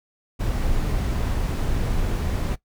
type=noise; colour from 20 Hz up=brown; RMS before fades=-23 dBFS; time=0.39-2.56 s; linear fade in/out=20 ms; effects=noise-tail reverb RT60 0.1 s tail -18 dB re dry